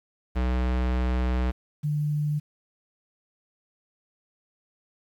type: tone pair in turn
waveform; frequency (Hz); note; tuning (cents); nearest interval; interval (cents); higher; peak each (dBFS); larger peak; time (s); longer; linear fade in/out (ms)
square / sine; 62.4 / 148.93; B1 / D3; +19 / +25; octave + minor third; 1506; second; -23 / -23; neither; 0.35-1.52 / 1.83-2.4; first; 20
effects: low-pass 3000 Hz 12 dB/octave + 9-bit